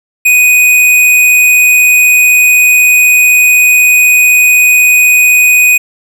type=tone; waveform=square; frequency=2489 Hz; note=D#7; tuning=in tune; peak=-4 dBFS; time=0.25-5.78 s; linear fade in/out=10 ms; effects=none